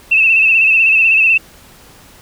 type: tone with vibrato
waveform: sine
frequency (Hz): 2637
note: E7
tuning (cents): 0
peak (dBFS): -7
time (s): 0.11-1.38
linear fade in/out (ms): 10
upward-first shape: sine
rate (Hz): 16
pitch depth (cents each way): 55
effects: pink hiss -42 dBFS RMS until 2.21 s